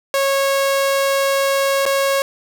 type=tone with dropouts; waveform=sawtooth; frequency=549 Hz; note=C#5; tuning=17 cents flat; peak=-11 dBFS; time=0.14-2.22 s; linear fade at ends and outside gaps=1 ms; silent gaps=1.855-1.862 s; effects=none